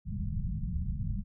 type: low-pass noise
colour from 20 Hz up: pink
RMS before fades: -33 dBFS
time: 0.05-1.24 s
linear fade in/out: 50 ms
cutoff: 210 Hz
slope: 96 dB/octave
effects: none